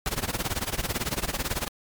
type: noise with tremolo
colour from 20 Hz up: pink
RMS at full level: -26 dBFS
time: 0.06-1.68 s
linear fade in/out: 0 ms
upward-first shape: sine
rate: 18 Hz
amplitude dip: 90%
effects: MP3 96 kbps